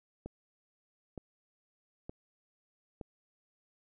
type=click train; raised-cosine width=2 ms; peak=-28 dBFS; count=4; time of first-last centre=0.26-3.012 s; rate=1.09 Hz; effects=none